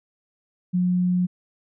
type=tone; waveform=sine; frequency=180 Hz; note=F#3; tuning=47 cents flat; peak=-18 dBFS; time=0.73-1.27 s; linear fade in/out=20 ms; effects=none